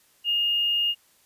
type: tone with hard clipping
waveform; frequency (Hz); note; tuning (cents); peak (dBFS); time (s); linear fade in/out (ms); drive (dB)
triangle; 2840; F7; +28; -21; 0.24-0.95; 50; 3
effects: white hiss -61 dBFS RMS until 1.25 s + resampled to 32000 Hz